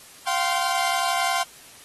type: chord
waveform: sawtooth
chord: F suspended second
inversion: none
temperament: equal with one note detuned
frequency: 698.5 / 769.6 / 1046.5 Hz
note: F5 / G5 / C6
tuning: 0 / -32 / 0 cents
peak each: -22 dBFS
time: 0.26-1.44 s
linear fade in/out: 20 ms
effects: white hiss -47 dBFS RMS until 1.84 s + AAC 32 kbps